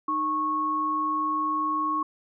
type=tone pair together; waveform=sine; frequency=307.5 / 1100 Hz; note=D#4 / C#6; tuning=-20 / -14 cents; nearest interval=octave + minor seventh; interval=2206 cents; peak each=-32 / -24 dBFS; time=0.08-2.03 s; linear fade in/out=5 ms; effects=none